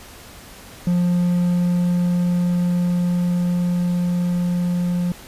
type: tone with level ramp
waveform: triangle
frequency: 176.4 Hz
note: F3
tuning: 18 cents sharp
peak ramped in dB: -13 to -16 dBFS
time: 0.87-5.12 s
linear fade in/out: 2 ms
effects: pink hiss -41 dBFS RMS until 5.27 s + resampled to 32000 Hz